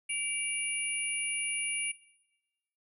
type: tone cluster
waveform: sine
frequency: 2311 / 2800 / 9720 Hz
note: D7 / F7 / D#9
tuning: -28 / +4 / -42 cents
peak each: -35 / -37 / -34 dBFS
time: 0.09-1.92 s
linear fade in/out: 10 ms
effects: noise-tail reverb RT60 1.0 s tail -19 dB re dry